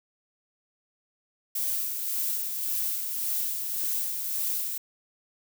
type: noise with tremolo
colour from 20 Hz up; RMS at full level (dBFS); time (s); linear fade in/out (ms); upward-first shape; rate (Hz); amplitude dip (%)
violet; -28; 1.55-4.78; 5; sine; 1.8; 40
effects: none